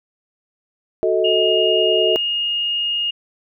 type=chord; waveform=sine; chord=D# diminished; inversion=first; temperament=equal with one note detuned; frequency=370 / 440 / 633.9 Hz; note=F#4 / A4 / D#5; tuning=0 / 0 / +32 cents; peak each=-19 dBFS; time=1.03-2.16 s; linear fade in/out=0 ms
type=tone; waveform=sine; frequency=2849 Hz; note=F7; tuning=34 cents sharp; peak=-18 dBFS; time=1.24-3.11 s; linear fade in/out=10 ms
effects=none